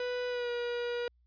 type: tone with pitch glide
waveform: 45% pulse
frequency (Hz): 493.9 to 480.4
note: B4 to B4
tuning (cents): 0 to -48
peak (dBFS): -32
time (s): 0-1.08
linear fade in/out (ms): 2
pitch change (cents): -48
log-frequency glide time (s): 0.29-0.5
effects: added 60 Hz sine -64 dBFS peak until 1.26 s + resampled to 11025 Hz